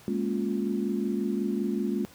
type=chord; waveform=sine; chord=Bb minor seventh; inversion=third; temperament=equal with one note detuned; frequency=207.7 / 233.1 / 277.2 / 353.3 Hz; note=Ab3 / Bb3 / Db4 / F4; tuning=0 / 0 / 0 / +20 cents; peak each=-29 / -32 / -33 / -32 dBFS; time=0.08-2.05 s; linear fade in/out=0 ms; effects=pink hiss -53 dBFS RMS until 2.14 s + high-pass 80 Hz 12 dB/octave